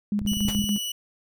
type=tone with tremolo; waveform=sine; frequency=206 Hz; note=G#3; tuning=14 cents flat; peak=-21 dBFS; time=0.12-0.78 s; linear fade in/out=2 ms; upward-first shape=square; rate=7 Hz; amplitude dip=60%
type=clicks; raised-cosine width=5 ms; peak=-20 dBFS; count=10; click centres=0.217 / 0.252 / 0.318 / 0.37 / 0.41 / 0.452 / 0.486 / 0.556 / 0.591 / 0.641 s
type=tone; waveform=sawtooth; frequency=2947 Hz; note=F#7; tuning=8 cents flat; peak=-25 dBFS; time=0.27-0.92 s; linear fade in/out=5 ms
type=noise with exponential decay; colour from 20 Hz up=pink; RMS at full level=-26 dBFS; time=0.48-0.6 s; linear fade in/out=5 ms; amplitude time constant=25 ms
effects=none